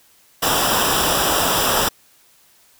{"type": "noise with comb filter", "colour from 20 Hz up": "pink", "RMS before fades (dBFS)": -18, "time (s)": [0.42, 1.89], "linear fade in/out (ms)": 10, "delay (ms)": 0.46, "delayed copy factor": -0.75, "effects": ["white hiss -54 dBFS RMS until 2.79 s"]}